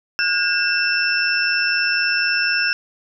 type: tone cluster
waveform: sine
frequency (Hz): 1448 / 1612 / 2672 / 5360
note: F#6 / G6 / E7 / E8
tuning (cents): -38 / +48 / +23 / +28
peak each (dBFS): -22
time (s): 0.19-2.73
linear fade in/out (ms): 0
effects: none